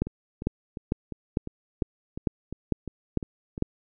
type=two click trains; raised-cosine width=3 ms; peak=-21 / -10 dBFS; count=11 / 9; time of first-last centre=0.07-3.579 / 0.02-3.624 s; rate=2.85 / 2.22 Hz; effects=none